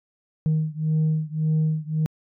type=beating tone pair; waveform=sine; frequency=155.56 / 157.36 Hz; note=D#3 / D#3; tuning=0 / +20 cents; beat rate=1.8 Hz; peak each=-21 / -22 dBFS; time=0.46-2.06 s; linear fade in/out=0 ms; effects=tanh soft clip ceiling -16 dBFS